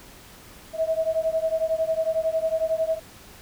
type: beating tone pair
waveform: sine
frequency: 640 / 651 Hz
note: D#5 / E5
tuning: +49 / -22 cents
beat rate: 11 Hz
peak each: -24 / -25 dBFS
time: 0.73-3 s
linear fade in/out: 50 ms
effects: pink hiss -47 dBFS RMS until 3.41 s